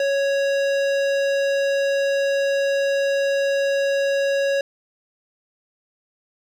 sine tone with hard clipping, 554.4 Hz, C#5, in tune, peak -20 dBFS, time 0-4.61 s, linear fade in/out 2 ms, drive 16 dB, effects none

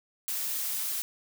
blue noise, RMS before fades -32 dBFS, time 0.28-1.02 s, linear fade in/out 0 ms, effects none

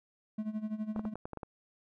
triangle tone with tremolo, 215.1 Hz, A3, 39 cents flat, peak -29 dBFS, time 0.38-1.14 s, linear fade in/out 5 ms, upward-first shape sine, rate 12 Hz, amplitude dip 80%
clicks, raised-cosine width 1 ms, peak -26 dBFS, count 8, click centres 0.962 / 0.994 / 1.053 / 1.156 / 1.255 / 1.333 / 1.373 / 1.432 s
effects none

